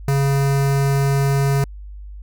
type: tone with notch filter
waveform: square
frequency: 138.59 Hz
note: C#3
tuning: in tune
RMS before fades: -17 dBFS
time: 0.08-1.64 s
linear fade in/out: 2 ms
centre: 3300 Hz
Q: 1.8
effects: added 50 Hz sine -32 dBFS peak until 2.22 s